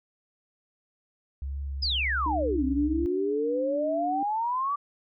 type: tone with vibrato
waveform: sine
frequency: 68 Hz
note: C#2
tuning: 33 cents flat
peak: -30 dBFS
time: 1.42-3.06 s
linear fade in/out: 0 ms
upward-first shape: triangle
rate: 1.3 Hz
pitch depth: 56 cents each way
type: exponential two-way sweep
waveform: sine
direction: down then up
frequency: 5180 to 257.8 to 1172 Hz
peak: -25 dBFS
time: 1.82-4.76 s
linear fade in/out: 10 ms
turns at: 2.64 s
type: tone with pitch glide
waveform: sine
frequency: 306.1 to 293.1 Hz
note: D#4 to D4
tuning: -28 to -3 cents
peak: -31 dBFS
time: 2.26-4.23 s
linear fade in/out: 2 ms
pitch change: -75 cents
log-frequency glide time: 2.39-2.7 s
effects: none